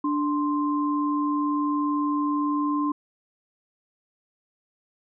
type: tone pair together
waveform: sine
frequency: 293.7 / 1046.5 Hz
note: D4 / C6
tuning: 0 / 0 cents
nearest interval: octave + minor seventh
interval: 2200 cents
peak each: -23 / -27 dBFS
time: 0.04-2.92 s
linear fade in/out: 5 ms
effects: none